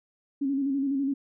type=tone with vibrato; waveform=sine; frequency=274.9 Hz; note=C#4; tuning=14 cents flat; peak=-24 dBFS; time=0.41-1.14 s; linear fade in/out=10 ms; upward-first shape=square; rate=12 Hz; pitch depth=45 cents each way; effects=none